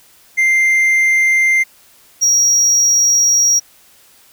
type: tone pair in turn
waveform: triangle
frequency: 2093 / 5679 Hz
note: C7 / F8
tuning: 0 / +28 cents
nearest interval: octave + perfect fourth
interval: 1728 cents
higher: second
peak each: -8 dBFS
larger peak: neither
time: 0.37-1.64 / 2.21-3.6 s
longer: second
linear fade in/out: 20 ms
effects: white hiss -48 dBFS RMS until 4.32 s